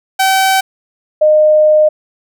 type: tone pair in turn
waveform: sawtooth / sine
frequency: 767 / 612.8 Hz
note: G5 / D#5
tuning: -38 / -27 cents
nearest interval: major third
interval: 389 cents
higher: first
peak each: -5 dBFS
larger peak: neither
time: 0.19-0.61 / 1.21-1.89 s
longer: second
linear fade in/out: 10 ms
effects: none